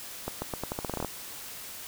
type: accelerating click train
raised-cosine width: 1 ms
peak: -17 dBFS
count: 13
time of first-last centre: 0.28-1.047 s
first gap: 140 ms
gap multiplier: 0.84
effects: white hiss -42 dBFS RMS until 1.87 s